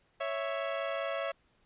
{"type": "tone pair together", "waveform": "sawtooth", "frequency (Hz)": [554.4, 659.3], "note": ["C#5", "E5"], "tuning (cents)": [0, 0], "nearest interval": "minor third", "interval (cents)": 300, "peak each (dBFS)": [-31, -31], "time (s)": [0.2, 1.32], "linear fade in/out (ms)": 10, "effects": ["pink hiss -70 dBFS RMS until 1.65 s", "resampled to 8000 Hz"]}